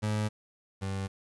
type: tone pair in turn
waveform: 30% pulse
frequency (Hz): 106.5 / 96.9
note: G#2 / G2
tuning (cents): +44 / -20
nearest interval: major second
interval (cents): 164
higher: first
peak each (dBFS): -25 / -29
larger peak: first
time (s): 0.02-0.29 / 0.81-1.08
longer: neither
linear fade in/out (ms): 20
effects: resampled to 24000 Hz + 10-bit